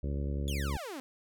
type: harmonic tone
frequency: 70.5 Hz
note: C#2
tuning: 30 cents sharp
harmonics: 1 / 2 / 3 / 4 / 5 / 6 / 7 / 8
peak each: -32 / -38 / -42 / -44 / -46 / -48 / -49 / -50 dBFS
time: 0.03-0.77 s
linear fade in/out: 5 ms
type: exponential sweep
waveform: sawtooth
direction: down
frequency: 3526 to 246.9 Hz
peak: -35 dBFS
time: 0.48-1 s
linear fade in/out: 0 ms
effects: none